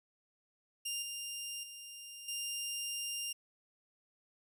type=tone with level steps; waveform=15% pulse; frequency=2800 Hz; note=F7; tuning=4 cents sharp; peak=-29 / -33 / -40 / -30 dBFS; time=0.85-3.33 s; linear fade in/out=10 ms; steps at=1.02 / 1.63 / 2.28 s; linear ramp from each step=5 ms; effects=none